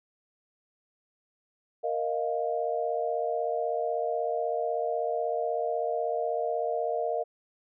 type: chord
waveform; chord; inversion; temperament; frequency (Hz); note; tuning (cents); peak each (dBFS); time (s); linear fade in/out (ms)
sine; Bb suspended fourth; none; equal; 466.2 / 622.3 / 698.5; Bb4 / Eb5 / F5; 0 / 0 / 0; -31; 1.83-7.24; 20
effects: none